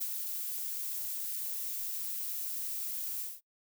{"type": "noise with ADSR envelope", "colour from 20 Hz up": "violet", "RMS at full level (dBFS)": -33, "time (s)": [0, 3.41], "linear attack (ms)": 17, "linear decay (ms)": 46, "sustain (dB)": -4, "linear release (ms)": 200, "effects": ["noise-tail reverb RT60 0.1 s tail -21 dB re dry"]}